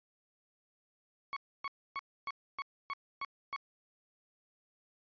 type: tone bursts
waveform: 30% pulse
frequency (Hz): 1108.7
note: C#6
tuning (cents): 0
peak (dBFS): -33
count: 8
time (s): 1.33-3.562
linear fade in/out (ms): 0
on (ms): 34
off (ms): 280
effects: resampled to 11025 Hz